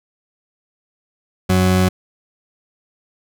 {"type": "tone pair together", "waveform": "40% pulse", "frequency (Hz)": [92.5, 185], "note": ["F#2", "F#3"], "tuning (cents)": [0, 0], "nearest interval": "octave", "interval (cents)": 1200, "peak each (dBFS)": -15, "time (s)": [1.49, 1.89], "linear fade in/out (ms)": 10, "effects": []}